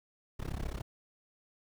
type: noise with amplitude modulation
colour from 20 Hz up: brown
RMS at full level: -33 dBFS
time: 0.39-0.82 s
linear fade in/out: 10 ms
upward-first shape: sine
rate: 34 Hz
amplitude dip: 95%
effects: none